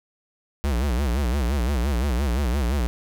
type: tone with vibrato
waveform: square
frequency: 65.2 Hz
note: C2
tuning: 5 cents flat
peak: -21 dBFS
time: 0.64-2.87 s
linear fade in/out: 0 ms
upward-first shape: sine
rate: 5.8 Hz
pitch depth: 210 cents each way
effects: none